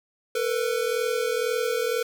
square tone pair together, 450.2 / 492.2 Hz, A4 / B4, +40 / -6 cents, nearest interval major second, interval 154 cents, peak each -27 dBFS, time 0.35-2.03 s, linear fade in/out 5 ms, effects none

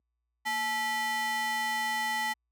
square ring-modulated tone, 548 Hz, C#5, 20 cents flat, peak -26 dBFS, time 0.45-2.34 s, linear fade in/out 20 ms, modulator 1410 Hz, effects added 60 Hz sine -52 dBFS peak until 2.51 s + high-pass 300 Hz 12 dB/octave

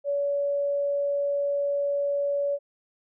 sine tone, 568 Hz, C#5, 42 cents sharp, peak -23 dBFS, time 0.04-2.59 s, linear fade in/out 50 ms, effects none

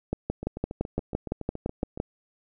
two click trains, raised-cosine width 2 ms, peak -13 / -21 dBFS, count 12 / 12, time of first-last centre 0.13-2.001 / 0.43-1.975 s, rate 5.88 / 7.12 Hz, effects none

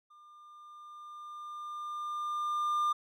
triangle tone with level ramp, 1200 Hz, D6, 37 cents sharp, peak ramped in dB -53 to -24 dBFS, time 0.1-2.93 s, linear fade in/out 10 ms, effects none

